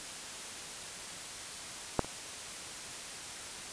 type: clicks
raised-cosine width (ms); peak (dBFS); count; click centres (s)
1; -11 / -28; 2; 1.993 / 2.046
effects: white hiss -43 dBFS RMS until 3.72 s + resampled to 22050 Hz